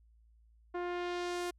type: tone with low-pass filter sweep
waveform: sawtooth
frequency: 352.9 Hz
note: F4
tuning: 18 cents sharp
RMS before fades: -37 dBFS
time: 0.74-1.51 s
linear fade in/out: 10 ms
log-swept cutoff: 1400 to 12000 Hz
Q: 0.9
effects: added 56 Hz sine -61 dBFS peak until 1.58 s